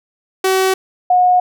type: tone pair in turn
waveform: sawtooth / sine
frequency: 379 / 725.2 Hz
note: F#4 / F#5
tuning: +42 / -35 cents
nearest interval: major seventh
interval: 1123 cents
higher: second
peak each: -8 dBFS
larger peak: neither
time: 0.44-0.74 / 1.1-1.4 s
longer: neither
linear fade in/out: 5 ms
effects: none